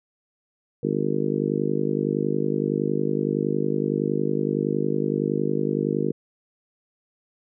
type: harmonic tone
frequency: 50.8 Hz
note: G#1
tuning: 38 cents flat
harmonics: 3 / 4 / 5 / 6 / 7 / 8 / 9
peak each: -29 / -29 / -29 / -29 / -29 / -29 / -29 dBFS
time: 0.83-6.12 s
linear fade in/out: 5 ms
effects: none